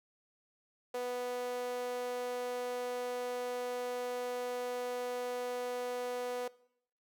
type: tone with high-pass filter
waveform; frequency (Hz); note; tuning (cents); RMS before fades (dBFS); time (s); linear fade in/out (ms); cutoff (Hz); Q
sawtooth; 246.9; B3; 0; -37; 0.94-6.48; 5; 540; 4.9
effects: noise-tail reverb RT60 0.7 s tail -21 dB re dry